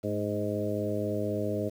harmonic tone with a mistuned harmonic, 103.83 Hz, G#2, in tune, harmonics 1 / 2 / 3 / 4 / 5 / 6, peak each -35 / -35 / -35 / -35 / -35 / -35 dBFS, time 0.03-1.7 s, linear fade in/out 20 ms, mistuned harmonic 2, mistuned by +35 cents, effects 9-bit

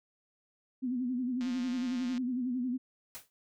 sine tone with vibrato, 250.3 Hz, B3, 23 cents sharp, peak -30 dBFS, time 0.82-2.78 s, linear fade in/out 20 ms, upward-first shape sine, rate 11 Hz, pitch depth 78 cents each way
click train, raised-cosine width 0.2 ms, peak -30 dBFS, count 137, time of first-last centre 1.41-2.178 s, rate 177 Hz
white noise with exponential decay, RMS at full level -40 dBFS, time 3.15-3.3 s, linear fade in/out 0 ms, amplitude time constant 31 ms
effects none

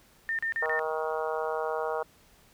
sine tone bursts, 1811 Hz, A6, 49 cents sharp, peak -27 dBFS, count 4, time 0.29-0.793 s, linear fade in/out 0 ms, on 98 ms, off 37 ms
harmonic tone, 157.6 Hz, D#3, 23 cents sharp, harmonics 3 / 4 / 5 / 6 / 7 / 8 / 9, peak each -32 / -34 / -36 / -38 / -39 / -40 / -41 dBFS, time 0.62-2.03 s, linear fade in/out 5 ms
effects pink hiss -60 dBFS RMS until 2.53 s

